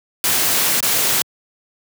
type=noise with dropouts; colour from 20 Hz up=white; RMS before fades=-17 dBFS; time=0.24-1.22 s; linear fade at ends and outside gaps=1 ms; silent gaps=0.805-0.827 s; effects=high-pass 100 Hz 12 dB/octave